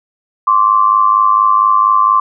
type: tone pair together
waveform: sine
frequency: 1050.7 / 1155 Hz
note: C6 / D6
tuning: +7 / -29 cents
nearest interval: major second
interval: 164 cents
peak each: -10 dBFS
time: 0.47-2.2 s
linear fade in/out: 5 ms
effects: none